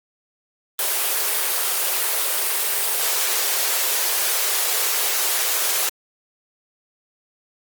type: high-pass noise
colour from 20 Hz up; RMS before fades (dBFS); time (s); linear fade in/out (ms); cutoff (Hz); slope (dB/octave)
white; -21; 0.79-5.89; 2; 360; 96
effects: Opus 24 kbps